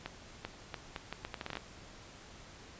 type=accelerating click train; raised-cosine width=0.3 ms; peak=-22 dBFS; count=13; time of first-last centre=0.06-1.571 s; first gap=390 ms; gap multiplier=0.75; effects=pink hiss -53 dBFS RMS until 2.79 s + resampled to 16000 Hz